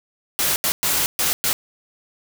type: noise bursts at uneven times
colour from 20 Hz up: white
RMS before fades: -20 dBFS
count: 5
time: 0.39-0.56 / 0.64-0.72 / 0.83-1.06 / 1.19-1.33 / 1.44-1.53 s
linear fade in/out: 0 ms
effects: none